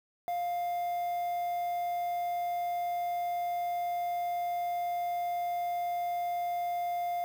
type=tone with quantisation; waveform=triangle; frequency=702 Hz; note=F5; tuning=9 cents sharp; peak=-28 dBFS; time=0.28-7.24 s; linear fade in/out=0 ms; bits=8; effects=none